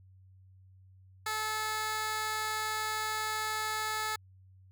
15% pulse tone with high-pass filter, 432.9 Hz, A4, 28 cents flat, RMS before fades -34 dBFS, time 1.26-4.16 s, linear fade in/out 5 ms, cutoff 1000 Hz, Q 0.69, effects added 94 Hz sine -55 dBFS peak until 4.71 s

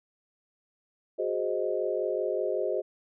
sine chord, Ab dominant seventh, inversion third, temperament equal, 370 / 415.3 / 523.3 / 622.3 Hz, Gb4 / Ab4 / C5 / Eb5, 0 / 0 / 0 / 0 cents, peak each -32 dBFS, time 1.18-2.82 s, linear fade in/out 20 ms, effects none

